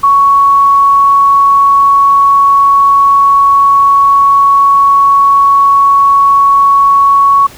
sine tone, 1114 Hz, C#6, 8 cents sharp, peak -3 dBFS, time 0.03-7.47 s, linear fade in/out 10 ms, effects pink hiss -34 dBFS RMS until 7.57 s

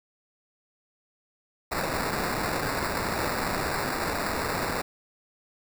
violet noise with sample-and-hold, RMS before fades -29 dBFS, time 1.71-4.82 s, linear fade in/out 10 ms, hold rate 3150 Hz, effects none

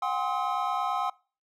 triangle tone cluster, 728 / 797 / 1046 / 1277 Hz, F#5 / G5 / C6 / D#6, -28 / +28 / -1 / +45 cents, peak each -30 dBFS, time 0.02-1.1 s, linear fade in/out 5 ms, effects noise-tail reverb RT60 0.4 s tail -25 dB re dry

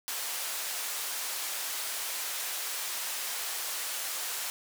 white band-pass noise, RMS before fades -35 dBFS, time 0.08-4.5 s, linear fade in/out 0 ms, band 600 to 15000 Hz, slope 12 dB/octave, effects none

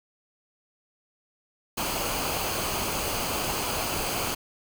pink noise with comb filter, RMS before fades -29 dBFS, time 1.77-4.35 s, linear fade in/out 10 ms, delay 0.54 ms, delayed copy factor -0.5, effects none

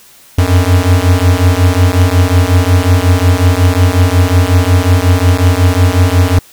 square beating tone pair, 87.7 / 93.2 Hz, F2 / F#2, +8 / +13 cents, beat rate 5.5 Hz, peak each -10 dBFS, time 0.38-6.39 s, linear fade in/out 5 ms, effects white hiss -41 dBFS RMS until 6.52 s

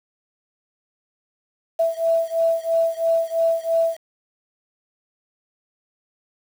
sine beating tone pair, 659.3 / 662.3 Hz, E5 / E5, 0 / +8 cents, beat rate 3 Hz, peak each -20 / -21 dBFS, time 1.79-3.97 s, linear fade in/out 10 ms, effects 7-bit

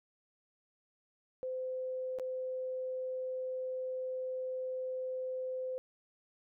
sine tone with dropouts, 514 Hz, C5, 31 cents flat, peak -35 dBFS, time 1.43-5.78 s, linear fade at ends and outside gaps 0 ms, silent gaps 2.187-2.197 s, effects none

